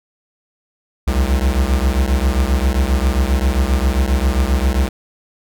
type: beating tone pair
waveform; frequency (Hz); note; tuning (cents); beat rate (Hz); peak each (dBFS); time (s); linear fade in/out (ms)
square; 63 / 70.5; B1 / C#2; +35 / +30; 7.5; -16 / -18; 1.07-4.89; 10
effects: none